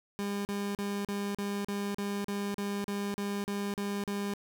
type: tone bursts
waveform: 30% pulse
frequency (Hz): 201.8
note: G#3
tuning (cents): -49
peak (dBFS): -29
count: 14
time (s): 0.19-4.337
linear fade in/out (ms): 0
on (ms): 260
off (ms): 39
effects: none